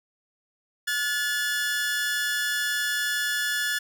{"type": "tone pair together", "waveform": "sawtooth", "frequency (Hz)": [1443, 1721], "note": ["F#6", "A6"], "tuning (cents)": [-44, -39], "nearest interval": "minor third", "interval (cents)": 305, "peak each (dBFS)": [-27, -22], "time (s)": [0.87, 3.79], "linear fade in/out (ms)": 10, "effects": []}